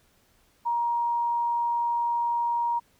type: tone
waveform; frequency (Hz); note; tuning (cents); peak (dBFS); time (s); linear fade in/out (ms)
sine; 944; A#5; +22; -23; 0.65-2.8; 20
effects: pink hiss -64 dBFS RMS until 2.99 s